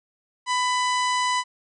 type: harmonic tone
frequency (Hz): 997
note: B5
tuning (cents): +16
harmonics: 1 / 2 / 3 / 4 / 5 / 6 / 7 / 8 / 9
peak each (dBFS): -22 / -28 / -32 / -34 / -36 / -38 / -39 / -40 / -41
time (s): 0.46-1.44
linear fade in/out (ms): 50
effects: none